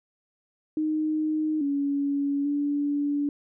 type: tone with pitch steps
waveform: sine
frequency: 309.5 / 282.3 / 288.3 Hz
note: D#4 / C#4 / D4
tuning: -9 / +32 / -32 cents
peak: -23 dBFS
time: 0.77-3.29 s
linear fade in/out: 2 ms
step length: 840 ms
effects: none